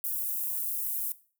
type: high-pass noise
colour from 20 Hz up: pink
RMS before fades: -32 dBFS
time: 0.04-1.12 s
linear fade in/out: 0 ms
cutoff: 12000 Hz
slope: 24 dB/octave
effects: noise-tail reverb RT60 0.4 s tail -17 dB re dry